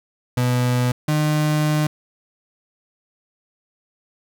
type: tone pair in turn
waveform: 35% pulse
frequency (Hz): 124.1 / 151.99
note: B2 / D#3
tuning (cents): +9 / -40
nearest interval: major third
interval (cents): 351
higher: second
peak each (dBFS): -15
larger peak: neither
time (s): 0.37-0.92 / 1.08-1.87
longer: second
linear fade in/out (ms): 5
effects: none